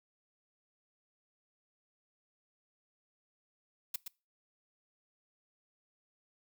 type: noise with echo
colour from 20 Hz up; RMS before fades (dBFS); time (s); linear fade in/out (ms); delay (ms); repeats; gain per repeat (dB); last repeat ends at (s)
blue; -35; 3.94-3.96; 5; 120; 1; -7; 4.08
effects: noise-tail reverb RT60 0.3 s tail -23 dB re dry